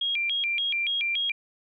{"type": "tone with vibrato", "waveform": "sine", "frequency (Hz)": 2786, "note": "F7", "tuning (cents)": -5, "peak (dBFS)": -24, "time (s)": [0.01, 1.32], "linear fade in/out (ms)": 5, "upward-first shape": "square", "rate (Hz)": 3.5, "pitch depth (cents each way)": 280, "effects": []}